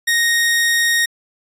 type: tone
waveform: sawtooth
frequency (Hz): 1864.7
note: A#6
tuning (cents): 0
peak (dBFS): -10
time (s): 0.07-1.06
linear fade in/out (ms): 10
effects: resampled to 32000 Hz